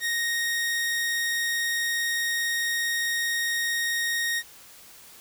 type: tone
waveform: sawtooth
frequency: 1864.7 Hz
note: A#6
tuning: in tune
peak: -21 dBFS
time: 0-4.43 s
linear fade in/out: 50 ms
effects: white hiss -49 dBFS RMS until 5.2 s